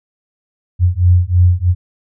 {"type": "beating tone pair", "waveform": "sine", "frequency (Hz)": [87.8, 90.9], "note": ["F2", "F#2"], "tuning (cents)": [10, -30], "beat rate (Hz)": 3.1, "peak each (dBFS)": -11, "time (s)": [0.79, 1.75], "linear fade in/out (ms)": 50, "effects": []}